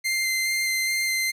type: tone with vibrato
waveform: sawtooth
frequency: 2087 Hz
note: C7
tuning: 5 cents flat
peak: -19 dBFS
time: 0.04-1.32 s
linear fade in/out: 20 ms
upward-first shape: square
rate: 2.4 Hz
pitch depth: 8 cents each way
effects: resampled to 32000 Hz